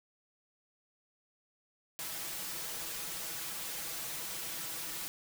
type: noise with comb filter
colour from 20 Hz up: white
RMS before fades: -40 dBFS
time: 1.99-5.08 s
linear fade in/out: 0 ms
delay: 6.1 ms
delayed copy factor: +0.75
effects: none